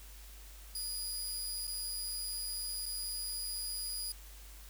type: tone with dropouts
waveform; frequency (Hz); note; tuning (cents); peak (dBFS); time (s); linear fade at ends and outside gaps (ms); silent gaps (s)
20% pulse; 4902; D#8; -27; -31; 0.75-4.12; 2; 1.67-1.677 / 2.857-2.862
effects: added 50 Hz sine -50 dBFS peak until 4.69 s + white hiss -56 dBFS RMS until 4.69 s